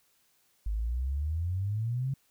sine exponential sweep, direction up, 50.1 to 138.59 Hz, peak -28 dBFS, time 0.66-2.14 s, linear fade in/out 5 ms, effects white hiss -69 dBFS RMS until 2.3 s

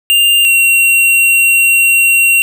square tone pair in turn, 2794 / 2744 Hz, F7 / F7, 0 / -31 cents, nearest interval unison, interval 31 cents, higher first, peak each -7 dBFS, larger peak neither, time 0.1-0.45 / 0.45-2.42 s, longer second, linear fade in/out 0 ms, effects none

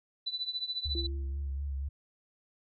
sine tone with tremolo, 3983 Hz, B7, 14 cents sharp, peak -29 dBFS, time 0.26-1.07 s, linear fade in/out 10 ms, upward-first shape triangle, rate 14 Hz, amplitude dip 90%
sine tone with vibrato, 69.5 Hz, C#2, 5 cents sharp, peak -32 dBFS, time 0.85-1.89 s, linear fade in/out 10 ms, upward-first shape sine, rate 4.1 Hz, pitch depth 44 cents each way
sine tone with exponential decay, 340 Hz, F4, 46 cents flat, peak -35 dBFS, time 0.95-1.64 s, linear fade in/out 2 ms, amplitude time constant 150 ms
effects none

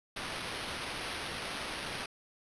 violet noise with sample-and-hold, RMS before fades -39 dBFS, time 0.16-2.06 s, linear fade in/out 5 ms, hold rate 7350 Hz, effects resampled to 24000 Hz

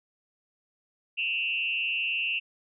sine tone with frequency modulation, 2713 Hz, E7, 49 cents sharp, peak -26 dBFS, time 1.17-2.4 s, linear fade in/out 20 ms, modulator 170 Hz, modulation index 0.92, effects none

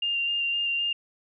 sine tone with vibrato, 2794 Hz, F7, in tune, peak -24 dBFS, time 0.02-0.93 s, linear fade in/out 5 ms, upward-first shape square, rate 3.9 Hz, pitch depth 11 cents each way, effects none

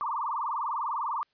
sine tone with vibrato, 1046.5 Hz, C6, in tune, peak -28 dBFS, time 0.01-1.23 s, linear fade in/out 0 ms, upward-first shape sine, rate 20 Hz, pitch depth 260 cents each way, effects white hiss -73 dBFS RMS until 1.33 s + resampled to 11025 Hz

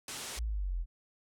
white low-pass noise, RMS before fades -42 dBFS, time 0.08-0.39 s, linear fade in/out 2 ms, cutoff 9500 Hz, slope 24 dB/octave
sine exponential sweep, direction down, 59.3 to 40.37 Hz, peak -31 dBFS, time 0.36-0.86 s, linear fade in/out 50 ms
effects none

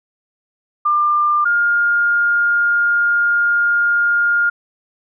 sine tone pair in turn, 1195 / 1413.7 Hz, D6 / F6, +30 / +21 cents, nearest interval minor third, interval 291 cents, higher second, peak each -12 dBFS, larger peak neither, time 0.85-1.45 / 1.45-4.5 s, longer second, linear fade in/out 10 ms, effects none

